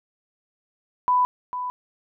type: tone with echo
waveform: sine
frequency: 995 Hz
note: B5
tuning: 13 cents sharp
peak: -16 dBFS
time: 1.08-1.25 s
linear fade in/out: 0 ms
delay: 450 ms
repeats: 1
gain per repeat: -10 dB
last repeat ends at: 1.7 s
effects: none